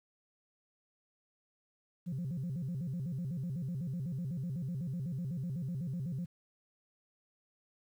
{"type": "tone with vibrato", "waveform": "sine", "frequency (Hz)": 152.2, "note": "D#3", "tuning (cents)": -38, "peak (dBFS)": -33, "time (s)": [2.06, 6.26], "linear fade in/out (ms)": 20, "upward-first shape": "square", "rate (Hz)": 8, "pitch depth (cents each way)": 250, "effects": ["tanh soft clip ceiling -32 dBFS", "11-bit"]}